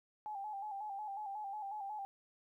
sine tone with vibrato, 819 Hz, G#5, 24 cents flat, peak -40 dBFS, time 0.26-2.05 s, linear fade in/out 0 ms, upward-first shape square, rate 5.5 Hz, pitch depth 64 cents each way, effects 13-bit

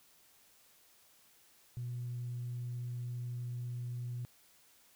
sine tone, 121.9 Hz, B2, 22 cents flat, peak -36 dBFS, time 1.77-4.25 s, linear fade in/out 0 ms, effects tanh soft clip ceiling -33 dBFS + white hiss -65 dBFS RMS until 4.95 s

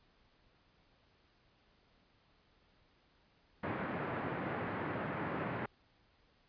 pink band-pass noise, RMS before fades -39 dBFS, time 3.63-5.66 s, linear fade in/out 5 ms, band 110 to 2000 Hz, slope 24 dB/octave, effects pink hiss -70 dBFS RMS until 6.48 s + resampled to 11025 Hz

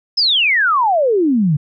sine exponential sweep, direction down, 5274 to 138.59 Hz, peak -11 dBFS, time 0.17-1.57 s, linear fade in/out 10 ms, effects none

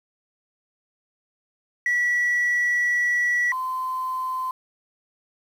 sine tone pair in turn, 1945 / 1030.3 Hz, B6 / C6, -27 / -27 cents, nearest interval major seventh, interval 1100 cents, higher first, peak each -17 / -24 dBFS, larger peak first, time 1.86-3.52 / 3.52-4.51 s, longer first, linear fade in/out 2 ms, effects tanh soft clip ceiling -17 dBFS + 8-bit

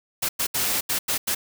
white noise bursts at uneven times, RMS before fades -24 dBFS, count 6, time 0.22-0.29 / 0.39-0.47 / 0.54-0.81 / 0.89-0.99 / 1.08-1.18 / 1.27-1.35 s, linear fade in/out 10 ms, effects none

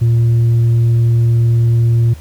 sine tone with tanh clipping, 116.4 Hz, A#2, 2 cents flat, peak -9 dBFS, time 0.01-2.14 s, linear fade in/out 10 ms, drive 2 dB, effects added 76 Hz sine -31 dBFS peak until 2.2 s + pink hiss -43 dBFS RMS until 2.2 s

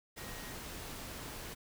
sine tone in noise, 1880 Hz, A#6, 14 cents sharp, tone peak -53 dBFS, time 0.16-0.54 s, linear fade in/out 20 ms, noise pink, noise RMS -45 dBFS, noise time 0.16-1.55 s, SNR -11 dB, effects none

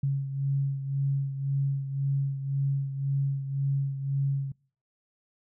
sine beating tone pair, 137.7 / 139.6 Hz, C#3 / C#3, -11 / +13 cents, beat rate 1.9 Hz, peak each -26 / -33 dBFS, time 0.03-4.52 s, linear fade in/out 5 ms, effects noise-tail reverb RT60 0.5 s tail -26 dB re dry

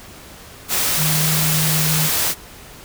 sine tone in noise, 155.56 Hz, D#3, in tune, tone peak -19 dBFS, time 0.96-2.1 s, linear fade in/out 50 ms, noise white, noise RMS -19 dBFS, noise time 0.68-2.35 s, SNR -3 dB, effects pink hiss -40 dBFS RMS until 2.84 s

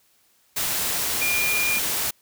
sine tone in noise, 2411 Hz, D7, 45 cents sharp, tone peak -22 dBFS, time 1.21-1.79 s, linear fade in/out 10 ms, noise white, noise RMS -25 dBFS, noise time 0.56-2.11 s, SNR 0 dB, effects white hiss -62 dBFS RMS until 2.21 s

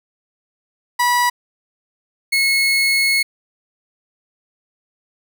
30% pulse tone pair in turn, 975 / 2180 Hz, B5 / C#7, -23 / -29 cents, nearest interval octave + major second, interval 1394 cents, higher second, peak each -11 dBFS, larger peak neither, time 0.99-1.3 / 2.32-3.23 s, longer second, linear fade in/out 10 ms, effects none

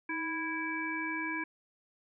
harmonic tone with a mistuned harmonic, 329.6 Hz, E4, in tune, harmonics 1 / 3 / 5 / 7, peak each -38 / -40 / -38 / -37 dBFS, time 0.09-1.44 s, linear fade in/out 5 ms, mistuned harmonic 1, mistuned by -68 cents, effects none

